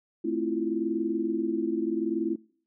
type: chord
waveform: sine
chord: F major seventh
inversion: first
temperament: equal with one note detuned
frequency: 220 / 261.6 / 328.5 / 349.2 Hz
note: A3 / C4 / E4 / F4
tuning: 0 / 0 / -6 / 0 cents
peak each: -34 / -34 / -28 / -32 dBFS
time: 0.24-2.36 s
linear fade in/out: 10 ms
effects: noise-tail reverb RT60 0.5 s tail -23 dB re dry